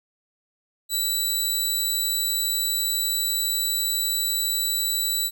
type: tone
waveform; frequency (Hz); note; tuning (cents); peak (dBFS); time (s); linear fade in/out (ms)
15% pulse; 3951; B7; 0; -15; 0.89-5.31; 50
effects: none